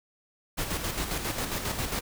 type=noise with tremolo; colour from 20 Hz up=pink; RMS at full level=-30 dBFS; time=0.57-2.01 s; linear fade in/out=20 ms; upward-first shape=square; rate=7.4 Hz; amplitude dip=45%; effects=none